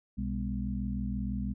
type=harmonic tone with a mistuned harmonic; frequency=61.74 Hz; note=B1; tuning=in tune; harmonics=1 / 2 / 3 / 4; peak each=-35 / -39 / -34 / -39 dBFS; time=0.17-1.54 s; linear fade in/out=20 ms; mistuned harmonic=3; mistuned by=+140 cents; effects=none